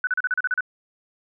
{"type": "tone bursts", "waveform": "sine", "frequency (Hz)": 1494, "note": "F#6", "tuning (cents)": 16, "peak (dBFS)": -19, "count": 9, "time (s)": [0.04, 0.607], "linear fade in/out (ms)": 2, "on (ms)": 31, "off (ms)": 36, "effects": []}